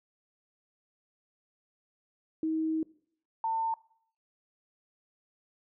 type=tone pair in turn; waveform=sine; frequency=317.9 / 899.2 Hz; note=D#4 / A5; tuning=+37 / +37 cents; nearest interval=octave + tritone; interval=1800 cents; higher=second; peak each=-27 dBFS; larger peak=neither; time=2.43-2.83 / 3.44-3.74 s; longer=first; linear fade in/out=2 ms; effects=noise-tail reverb RT60 0.6 s tail -21 dB re dry